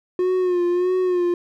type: tone with vibrato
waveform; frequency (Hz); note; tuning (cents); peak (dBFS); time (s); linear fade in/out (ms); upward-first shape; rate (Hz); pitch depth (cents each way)
triangle; 360; F#4; -47; -15; 0.19-1.34; 2; sine; 1.6; 49
effects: none

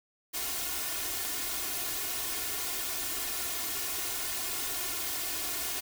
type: noise with comb filter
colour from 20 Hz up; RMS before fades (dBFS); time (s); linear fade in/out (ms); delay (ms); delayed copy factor
white; -34; 0.33-5.81; 20; 2.8; +0.85
effects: none

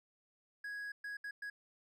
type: tone bursts at uneven times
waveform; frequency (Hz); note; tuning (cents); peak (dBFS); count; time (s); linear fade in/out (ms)
triangle; 1661.2; G#6; 0; -39; 4; 0.64-0.92 / 1.04-1.17 / 1.24-1.31 / 1.42-1.5; 5
effects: none

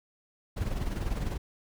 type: noise with tremolo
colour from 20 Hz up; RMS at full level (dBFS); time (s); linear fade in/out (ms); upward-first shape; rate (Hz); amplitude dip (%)
brown; -29; 0.56-1.38; 20; sine; 20; 60
effects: none

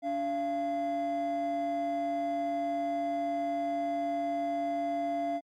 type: tone pair together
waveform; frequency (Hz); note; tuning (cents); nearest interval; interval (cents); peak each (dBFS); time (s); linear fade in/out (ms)
triangle; 287.9 / 684.7; D4 / F5; -34 / -34; octave + minor third; 1500; -32 / -27; 0.02-5.41; 50
effects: tanh soft clip ceiling -22 dBFS + MP3 64 kbps

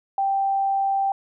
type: tone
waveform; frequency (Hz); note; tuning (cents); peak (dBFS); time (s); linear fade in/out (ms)
sine; 784; G5; 0; -19; 0.18-1.12; 2
effects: none

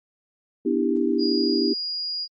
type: chord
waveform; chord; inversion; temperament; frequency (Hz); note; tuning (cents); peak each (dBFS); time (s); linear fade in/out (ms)
sine; E minor seventh; second; just; 247.2 / 296.7 / 329.6 / 395.6; B3 / D4 / E4 / G4; +2 / +18 / 0 / +16; -25; 0.65-1.74; 10
type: tone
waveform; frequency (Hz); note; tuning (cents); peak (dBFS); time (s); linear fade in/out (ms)
sine; 4865; D#8; -40; -26; 1.18-2.28; 50
effects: Opus 32 kbps

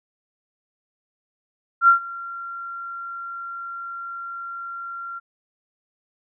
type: tone with ADSR envelope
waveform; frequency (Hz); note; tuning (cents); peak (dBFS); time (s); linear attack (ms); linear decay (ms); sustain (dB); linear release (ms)
sine; 1376; F6; -26; -8; 1.81-5.2; 70; 110; -22; 23
effects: none

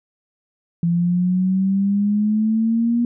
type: exponential sweep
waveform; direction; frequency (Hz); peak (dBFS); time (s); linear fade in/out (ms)
sine; up; 168.8 to 239.5; -15; 0.83-3.05; 2
effects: none

